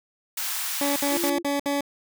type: high-pass noise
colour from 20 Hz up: white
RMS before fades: -29 dBFS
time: 0.37-1.3 s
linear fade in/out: 5 ms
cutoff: 850 Hz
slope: 24 dB/octave
type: tone bursts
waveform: 20% pulse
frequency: 283.6 Hz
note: C#4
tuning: 40 cents sharp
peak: -18 dBFS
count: 5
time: 0.81-1.808 s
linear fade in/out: 2 ms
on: 150 ms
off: 62 ms
type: tone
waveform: sine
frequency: 341.6 Hz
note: F4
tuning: 38 cents flat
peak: -27 dBFS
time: 1.1-1.43 s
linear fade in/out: 50 ms
effects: none